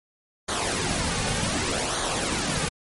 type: noise with flanger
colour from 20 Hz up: pink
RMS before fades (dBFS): -26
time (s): 0.48-2.69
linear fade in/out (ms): 10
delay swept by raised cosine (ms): 0.38 to 3.08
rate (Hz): 0.66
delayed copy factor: -0.6
effects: MP3 48 kbps